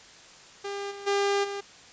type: tone with level steps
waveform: sawtooth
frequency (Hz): 400.9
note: G4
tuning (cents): +39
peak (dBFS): -28 / -35 / -19 / -28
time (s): 0.64-1.61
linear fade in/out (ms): 10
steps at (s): 0.9 / 1.06 / 1.43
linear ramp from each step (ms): 20
effects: white hiss -50 dBFS RMS until 1.92 s + resampled to 16000 Hz